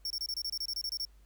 45% pulse tone bursts, 5470 Hz, F8, 37 cents flat, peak -33 dBFS, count 13, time 0.05-1.051 s, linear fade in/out 2 ms, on 53 ms, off 26 ms, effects added 50 Hz sine -56 dBFS peak until 1.25 s + pink hiss -70 dBFS RMS until 1.25 s

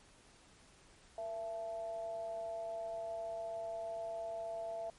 sine tone with amplitude modulation, 670 Hz, E5, 28 cents sharp, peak -36 dBFS, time 1.18-4.9 s, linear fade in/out 2 ms, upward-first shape sine, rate 206 Hz, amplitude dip 55%, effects pink hiss -63 dBFS RMS until 4.98 s + MP3 48 kbps

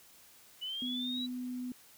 sine linear sweep, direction up, 2943 to 3951 Hz, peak -36 dBFS, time 0.61-1.27 s, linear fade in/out 20 ms
sine tone, 249.9 Hz, B3, 21 cents sharp, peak -36 dBFS, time 0.82-1.72 s, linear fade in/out 2 ms
effects white hiss -59 dBFS RMS until 1.97 s

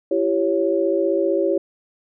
sine chord, C# diminished, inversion first, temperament equal with one note detuned, 336.6 / 392 / 554.4 Hz, E4 / G4 / C#5, +36 / 0 / 0 cents, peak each -21 dBFS, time 0.11-1.58 s, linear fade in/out 5 ms, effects none

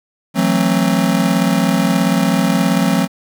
square chord, F# half-diminished seventh, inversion third, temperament just, 166.5 / 185 / 222 / 266.4 Hz, E3 / F#3 / A3 / C4, +18 / 0 / +16 / +31 cents, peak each -21 / -17 / -19 / -19 dBFS, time 0.34-3.08 s, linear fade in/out 50 ms, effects 8-bit

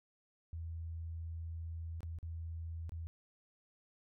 sine tone with dropouts, 82.41 Hz, E2, in tune, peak -40 dBFS, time 0.53-3.07 s, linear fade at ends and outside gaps 0 ms, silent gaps 2.006-2.031 / 2.187-2.229 / 2.894-2.92 s, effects none

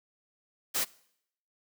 white noise, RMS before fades -29 dBFS, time 0.74-0.85 s, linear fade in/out 20 ms, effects noise-tail reverb RT60 0.7 s tail -22 dB re dry + high-pass 200 Hz 12 dB/octave

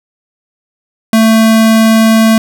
square tone, 222.6 Hz, A3, 20 cents sharp, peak -5 dBFS, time 1.13-2.38 s, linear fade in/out 2 ms, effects none

